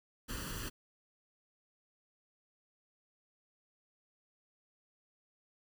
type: noise with comb filter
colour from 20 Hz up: pink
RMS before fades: -41 dBFS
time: 0.28-0.7 s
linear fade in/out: 20 ms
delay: 0.67 ms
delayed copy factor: +0.75
effects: none